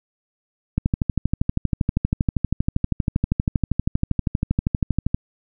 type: click train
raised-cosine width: 5 ms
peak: -6 dBFS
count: 56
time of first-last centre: 0.78-5.145 s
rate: 12.6 Hz
effects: none